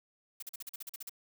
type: noise bursts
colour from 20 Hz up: blue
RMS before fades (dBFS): -42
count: 11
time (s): 0.4-1.095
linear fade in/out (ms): 5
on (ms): 25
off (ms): 42
effects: none